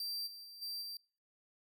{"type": "tone with level steps", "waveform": "45% pulse", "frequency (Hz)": 4699, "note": "D8", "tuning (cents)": 0, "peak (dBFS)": [-37, -48, -50, -39, -42], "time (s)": [0, 0.97], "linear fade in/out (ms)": 2, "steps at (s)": [0.26, 0.43, 0.61, 0.81], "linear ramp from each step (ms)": 20, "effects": ["noise-tail reverb RT60 0.4 s tail -24 dB re dry"]}